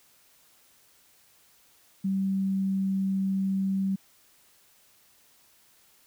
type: tone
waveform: sine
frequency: 192.9 Hz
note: G3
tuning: 28 cents flat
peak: -24 dBFS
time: 2.04-3.96 s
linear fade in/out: 10 ms
effects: white hiss -61 dBFS RMS until 6.06 s